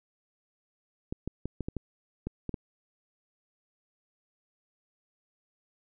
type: clicks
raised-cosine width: 3 ms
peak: -20 dBFS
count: 9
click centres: 1.125 / 1.276 / 1.456 / 1.607 / 1.685 / 1.767 / 2.27 / 2.493 / 2.542 s
effects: none